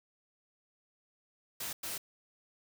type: noise bursts at uneven times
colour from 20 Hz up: white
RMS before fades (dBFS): -39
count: 2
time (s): 1.6-1.73 / 1.83-1.98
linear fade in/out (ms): 5
effects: none